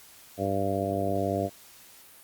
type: harmonic tone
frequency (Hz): 98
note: G2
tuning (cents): 0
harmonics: 1 / 2 / 3 / 4 / 5 / 6 / 7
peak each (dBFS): -33 / -34 / -33 / -34 / -34 / -32 / -31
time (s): 0.37-1.5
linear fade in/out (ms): 50
effects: white hiss -52 dBFS RMS until 2.23 s + Opus 48 kbps